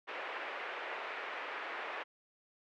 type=band-pass noise; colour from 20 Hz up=white; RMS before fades=-42 dBFS; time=0.07-2.04 s; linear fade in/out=20 ms; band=400 to 2300 Hz; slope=24 dB/octave; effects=none